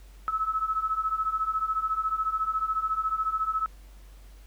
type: beating tone pair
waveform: sine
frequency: 1289 / 1303 Hz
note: E6 / E6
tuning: -39 / -20 cents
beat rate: 14 Hz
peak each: -30 / -27 dBFS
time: 0.28-3.66 s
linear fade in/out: 0 ms
effects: added 48 Hz sine -46 dBFS peak until 4.46 s + pink hiss -59 dBFS RMS until 4.46 s